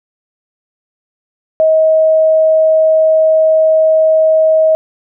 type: tone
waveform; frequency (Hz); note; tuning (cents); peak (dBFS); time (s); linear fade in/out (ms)
sine; 634; D#5; +32; -6; 1.6-4.75; 0
effects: none